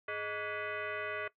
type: tone with frequency modulation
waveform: sine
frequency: 421.5 Hz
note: G#4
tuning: 26 cents sharp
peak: -35 dBFS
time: 0.08-1.28 s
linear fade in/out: 5 ms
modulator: 522 Hz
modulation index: 3.7
effects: noise-tail reverb RT60 0.1 s tail -18 dB re dry